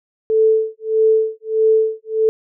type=tone with tremolo; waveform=sine; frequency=440 Hz; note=A4; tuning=in tune; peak=-9 dBFS; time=0.3-2.29 s; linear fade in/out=0 ms; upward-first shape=sine; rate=1.6 Hz; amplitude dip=100%; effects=none